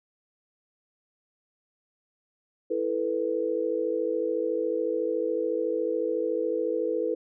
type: chord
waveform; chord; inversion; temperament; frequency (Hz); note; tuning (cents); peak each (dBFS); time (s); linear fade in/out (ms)
sine; E suspended fourth; none; equal; 329.6 / 440 / 493.9; E4 / A4 / B4; 0 / 0 / 0; -31 / -29 / -28; 2.7-7.15; 10
effects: none